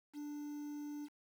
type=tone with quantisation; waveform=triangle; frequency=293.7 Hz; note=D4; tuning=in tune; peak=-40 dBFS; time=0.13-1.09 s; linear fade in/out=50 ms; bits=10; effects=none